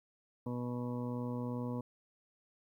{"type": "harmonic tone", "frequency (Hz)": 122.5, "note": "B2", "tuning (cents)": -14, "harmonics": [1, 2, 3, 4, 5, 7, 8, 9], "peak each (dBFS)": [-40, -38, -51, -44, -52, -54, -50, -56], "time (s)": [0.46, 1.81], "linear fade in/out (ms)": 5, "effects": ["12-bit"]}